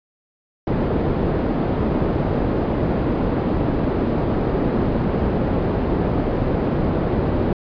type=low-pass noise; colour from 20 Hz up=white; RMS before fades=-20 dBFS; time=0.67-7.53 s; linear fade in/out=2 ms; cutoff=390 Hz; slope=12 dB/octave; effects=resampled to 11025 Hz